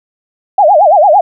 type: tone with vibrato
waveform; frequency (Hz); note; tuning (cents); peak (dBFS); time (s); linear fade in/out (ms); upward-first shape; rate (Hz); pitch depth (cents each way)
sine; 704; F5; +14; -3; 0.58-1.21; 5; sine; 8.9; 300
effects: none